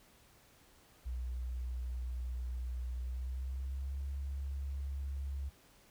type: tone with pitch glide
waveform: sine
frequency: 61.74 to 68.9 Hz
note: B1 to C#2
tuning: 0 to -10 cents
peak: -36 dBFS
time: 1.05-5.5 s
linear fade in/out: 20 ms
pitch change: +190 cents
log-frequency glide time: 2.98-4.02 s
effects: pink hiss -64 dBFS RMS until 5.9 s